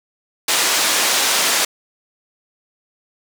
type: band-pass noise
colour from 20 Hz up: white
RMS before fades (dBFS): -17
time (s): 0.48-1.65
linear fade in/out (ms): 5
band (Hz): 350 to 7400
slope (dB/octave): 12
effects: none